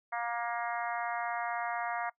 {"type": "harmonic tone", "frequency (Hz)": 235.9, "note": "A#3", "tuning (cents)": 21, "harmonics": [3, 4, 5, 6, 7, 8, 9], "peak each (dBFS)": [-36, -38, -40, -42, -43, -44, -45], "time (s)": [0.12, 2.1], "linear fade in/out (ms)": 10, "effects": ["noise-tail reverb RT60 0.1 s tail -21 dB re dry"]}